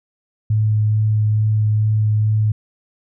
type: tone with vibrato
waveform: sine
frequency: 107.4 Hz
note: A2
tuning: 41 cents flat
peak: -13 dBFS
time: 0.5-2.52 s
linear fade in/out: 5 ms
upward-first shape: sine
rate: 2.3 Hz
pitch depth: 10 cents each way
effects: none